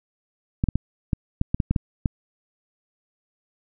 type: clicks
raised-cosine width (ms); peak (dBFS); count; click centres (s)
5; -8; 10; 0.639 / 0.687 / 0.756 / 1.132 / 1.414 / 1.545 / 1.602 / 1.71 / 1.762 / 2.058
effects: none